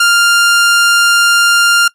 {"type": "tone", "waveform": "sawtooth", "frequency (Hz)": 1398, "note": "F6", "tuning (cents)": 1, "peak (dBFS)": -3, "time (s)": [0, 1.88], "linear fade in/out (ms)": 5, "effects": ["noise-tail reverb RT60 0.1 s tail -22 dB re dry", "low-pass 12000 Hz 12 dB/octave"]}